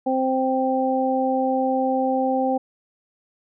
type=harmonic tone; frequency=261.6 Hz; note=C4; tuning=in tune; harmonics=1 / 2 / 3; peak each=-23 / -23 / -23 dBFS; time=0.06-2.58 s; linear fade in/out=10 ms; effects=none